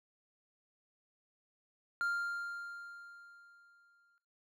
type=tone with exponential decay; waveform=triangle; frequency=1396.9 Hz; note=F6; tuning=in tune; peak=-29 dBFS; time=2.01-4.18 s; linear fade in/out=0 ms; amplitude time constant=470 ms; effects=noise-tail reverb RT60 0.4 s tail -19 dB re dry